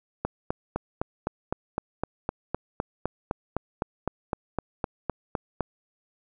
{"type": "click train", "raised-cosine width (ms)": 1, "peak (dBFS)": -12, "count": 22, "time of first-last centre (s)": [0.25, 5.607], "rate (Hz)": 3.92, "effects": []}